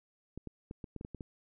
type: clicks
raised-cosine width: 3 ms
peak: -29 dBFS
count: 9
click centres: 0.376 / 0.473 / 0.711 / 0.842 / 0.963 / 1.011 / 1.049 / 1.147 / 1.208 s
effects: none